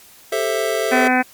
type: chord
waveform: square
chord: A minor seventh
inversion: third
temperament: just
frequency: 396 / 440 / 528 / 660 Hz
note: G4 / A4 / C5 / E5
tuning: +18 / 0 / +16 / +2 cents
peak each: -27 / -23 / -26 / -23 dBFS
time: 0.32-1.08 s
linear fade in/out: 5 ms
type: harmonic tone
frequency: 253.6 Hz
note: B3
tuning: 46 cents sharp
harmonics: 1 / 2 / 3 / 4 / 5 / 6 / 7 / 8 / 9 / 10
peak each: -18 / -25 / -18 / -28 / -31 / -21 / -23 / -26 / -25 / -28 dBFS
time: 0.91-1.23 s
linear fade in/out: 20 ms
effects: white hiss -46 dBFS RMS until 1.33 s + MP3 96 kbps

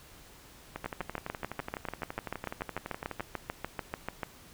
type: two click trains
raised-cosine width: 0.5 ms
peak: -21 / -18 dBFS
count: 30 / 24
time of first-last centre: 0.76-3.197 / 0.86-4.232 s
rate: 11.9 / 6.82 Hz
effects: pink hiss -54 dBFS RMS until 4.53 s

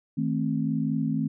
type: chord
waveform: sine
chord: A diminished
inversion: second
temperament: just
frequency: 158.4 / 220 / 264 Hz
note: Eb3 / A3 / C4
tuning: +31 / 0 / +16 cents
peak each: -28 dBFS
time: 0.17-1.28 s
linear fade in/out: 10 ms
effects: none

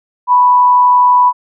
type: tone with frequency modulation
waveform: sine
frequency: 987.8 Hz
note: B5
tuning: in tune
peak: -5 dBFS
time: 0.27-1.33 s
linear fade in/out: 50 ms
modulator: 112 Hz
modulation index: 0.23
effects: none

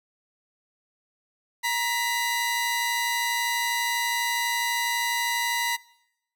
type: tone pair together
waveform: sawtooth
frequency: 943.9 / 2000 Hz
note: A#5 / B6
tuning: +21 / +21 cents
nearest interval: octave + minor second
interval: 1300 cents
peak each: -23 dBFS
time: 1.63-5.77 s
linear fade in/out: 20 ms
effects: noise-tail reverb RT60 0.8 s tail -22 dB re dry

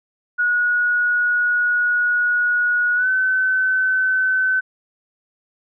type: tone with pitch glide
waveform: sine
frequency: 1455 to 1521.2 Hz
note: F#6 to F#6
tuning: -29 to +48 cents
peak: -15 dBFS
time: 0.38-4.61 s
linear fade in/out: 20 ms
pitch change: +77 cents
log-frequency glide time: 2.95-3.08 s
effects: none

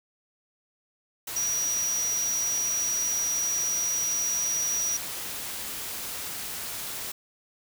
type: tone in noise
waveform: sine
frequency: 5790 Hz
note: F#8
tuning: 38 cents flat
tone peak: -25 dBFS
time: 1.36-4.97 s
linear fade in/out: 5 ms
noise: white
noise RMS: -35 dBFS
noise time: 1.27-7.12 s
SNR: +7 dB
effects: none

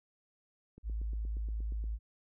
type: click train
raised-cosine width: 3 ms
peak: -39 dBFS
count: 10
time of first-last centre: 0.78-1.84 s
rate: 8.49 Hz
type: tone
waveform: sine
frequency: 54.2 Hz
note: A1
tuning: 25 cents flat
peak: -33 dBFS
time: 0.83-1.99 s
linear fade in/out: 50 ms
effects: none

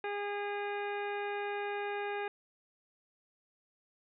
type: harmonic tone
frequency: 408.2 Hz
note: G#4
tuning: 30 cents flat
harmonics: 1 / 2 / 3 / 4 / 5 / 6 / 7 / 9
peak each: -37 / -39 / -48 / -43 / -48 / -46 / -55 / -58 dBFS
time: 0.04-2.28 s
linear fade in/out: 2 ms
effects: none

